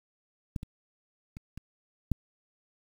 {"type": "clicks", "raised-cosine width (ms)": 5, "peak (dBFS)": [-19, -26, -30, -29, -14], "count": 5, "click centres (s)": [0.562, 0.631, 1.369, 1.576, 2.117], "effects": ["8-bit"]}